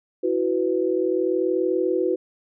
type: chord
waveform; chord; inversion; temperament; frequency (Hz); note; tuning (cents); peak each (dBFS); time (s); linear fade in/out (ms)
sine; E suspended second; none; equal with one note detuned; 329.6 / 370 / 496.7; E4 / F#4 / B4; 0 / 0 / +10; -25 / -22 / -25; 0.23-2.16; 10
effects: none